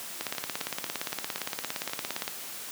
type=two click trains; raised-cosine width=0.2 ms; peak=-21 / -13 dBFS; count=7 / 37; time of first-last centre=0.35-1.896 / 0.21-2.279 s; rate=3.88 / 17.4 Hz; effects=white hiss -40 dBFS RMS until 2.71 s + high-pass 150 Hz 12 dB/octave